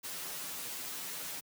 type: noise with comb filter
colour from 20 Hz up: white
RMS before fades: -41 dBFS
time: 0.03-1.41 s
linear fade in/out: 20 ms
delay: 9.1 ms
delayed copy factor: -0.85
effects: high-pass 100 Hz 12 dB/octave